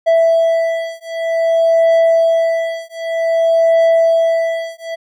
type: beating tone pair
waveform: triangle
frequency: 660 / 660.53 Hz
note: E5 / E5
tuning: +2 / +3 cents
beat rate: 0.53 Hz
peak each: -12 dBFS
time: 0.06-4.96 s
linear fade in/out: 20 ms
effects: none